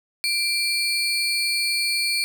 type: tone pair together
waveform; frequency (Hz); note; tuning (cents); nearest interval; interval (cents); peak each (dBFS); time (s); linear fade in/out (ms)
35% pulse; 2356 / 4384; D7 / C#8; +5 / -20; major seventh; 1075; -22; 0.24-2.24; 0
effects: none